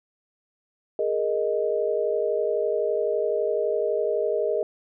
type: chord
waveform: sine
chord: Ab suspended second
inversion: none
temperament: just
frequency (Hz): 415.3 / 467.2 / 623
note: Ab4 / Bb4 / Eb5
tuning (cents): 0 / +4 / +2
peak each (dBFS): -26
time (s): 0.99-4.63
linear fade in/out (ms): 2
effects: none